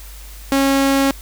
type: tone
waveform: sawtooth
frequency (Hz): 273.5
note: C#4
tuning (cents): -23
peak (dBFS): -9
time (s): 0.52-1.11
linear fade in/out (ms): 0
effects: added 50 Hz sine -34 dBFS peak until 1.21 s + white hiss -41 dBFS RMS until 1.21 s